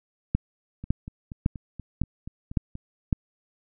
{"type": "two click trains", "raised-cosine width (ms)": 5, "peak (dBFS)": [-9, -24], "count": [6, 9], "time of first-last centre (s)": [[0.35, 3.128], [0.84, 2.754]], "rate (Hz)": [1.8, 4.18], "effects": []}